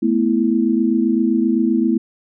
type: chord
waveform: sine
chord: A suspended second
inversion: none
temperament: equal with one note detuned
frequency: 219.2 / 246.9 / 329.6 Hz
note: A3 / B3 / E4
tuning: -6 / 0 / 0 cents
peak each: -18 dBFS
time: 0.02-1.98 s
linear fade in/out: 10 ms
effects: none